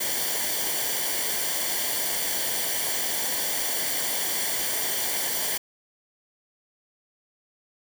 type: noise with comb filter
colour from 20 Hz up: white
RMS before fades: -27 dBFS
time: 0-5.58 s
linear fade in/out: 10 ms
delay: 0.77 ms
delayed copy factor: -0.65
effects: none